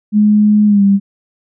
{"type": "tone with pitch glide", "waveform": "sine", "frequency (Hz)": [210, 198.33], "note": ["G#3", "G3"], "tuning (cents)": [19, 20], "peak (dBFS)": -6, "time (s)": [0.12, 1], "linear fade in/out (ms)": 50, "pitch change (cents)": -99, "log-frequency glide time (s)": [0.66, 0.83], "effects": []}